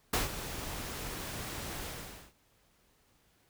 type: noise with ADSR envelope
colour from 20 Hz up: pink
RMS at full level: -28 dBFS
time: 0.13-2.33 s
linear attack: 6 ms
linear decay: 150 ms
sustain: -12 dB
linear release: 490 ms
effects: pink hiss -69 dBFS RMS until 3.49 s